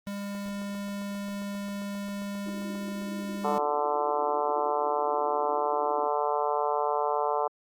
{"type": "tone", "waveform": "square", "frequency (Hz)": 201.2, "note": "G3", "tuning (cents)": 45, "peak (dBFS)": -33, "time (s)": [0.07, 3.58], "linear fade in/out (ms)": 0}
{"type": "click train", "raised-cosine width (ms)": 1, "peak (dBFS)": -35, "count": 21, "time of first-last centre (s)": [0.35, 3.02], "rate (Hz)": 7.49}
{"type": "band-pass noise", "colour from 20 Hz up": "pink", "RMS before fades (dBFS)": -44, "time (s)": [2.46, 6.08], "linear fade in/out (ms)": 2, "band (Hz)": [290, 370], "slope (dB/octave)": 96}
{"type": "harmonic tone", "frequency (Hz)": 147.2, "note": "D3", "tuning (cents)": 4, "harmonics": [3, 4, 5, 6, 7, 8, 9], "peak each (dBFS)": [-31, -32, -31, -31, -32, -37, -40], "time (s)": [3.44, 7.48], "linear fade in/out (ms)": 10}
{"effects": ["Opus 32 kbps"]}